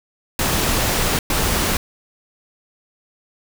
pink noise bursts at uneven times, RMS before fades -19 dBFS, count 2, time 0.39-1.19 / 1.3-1.77 s, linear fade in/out 2 ms, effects none

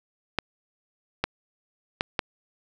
clicks, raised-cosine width 0.3 ms, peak -7 dBFS, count 4, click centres 0.387 / 1.24 / 2.009 / 2.192 s, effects none

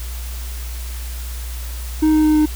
triangle tone with pitch steps, 311.1 / 309.1 / 307.2 / 305.2 Hz, D#4 / D#4 / D#4 / D#4, 0 / -11 / -22 / -33 cents, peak -9 dBFS, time 2.02-2.46 s, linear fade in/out 10 ms, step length 110 ms, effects added 60 Hz sine -25 dBFS peak until 2.55 s + white hiss -36 dBFS RMS until 2.55 s

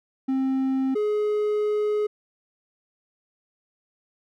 triangle tone pair in turn, 265 / 420.7 Hz, C4 / G#4, +22 / +22 cents, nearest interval minor sixth, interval 800 cents, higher second, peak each -19 dBFS, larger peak neither, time 0.28-0.95 / 0.95-2.07 s, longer second, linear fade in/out 10 ms, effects none

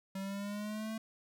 square exponential sweep, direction up, 191.7 to 223 Hz, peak -38 dBFS, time 0.15-0.98 s, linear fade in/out 5 ms, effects none

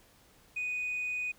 sine tone, 2484 Hz, D#7, 3 cents flat, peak -30 dBFS, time 0.56-1.32 s, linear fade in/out 10 ms, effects tanh soft clip ceiling -29 dBFS + pink hiss -62 dBFS RMS until 1.38 s

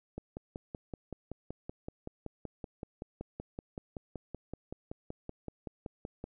click train, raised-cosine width 2 ms, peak -26 dBFS, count 33, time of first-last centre 0.18-6.241 s, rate 5.28 Hz, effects none

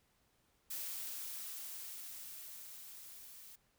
blue noise with level ramp, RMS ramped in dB -42 to -55 dBFS, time 0.7-3.56 s, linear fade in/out 10 ms, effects pink hiss -75 dBFS RMS until 3.78 s

